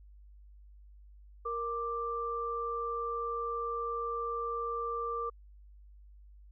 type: tone pair together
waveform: sine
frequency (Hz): 466.2 / 1178.5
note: A#4 / D6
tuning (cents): 0 / +6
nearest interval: octave + major third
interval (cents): 1606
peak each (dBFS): -37 / -34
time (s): 1.45-5.3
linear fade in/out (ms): 10
effects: added 50 Hz sine -52 dBFS peak until 6.51 s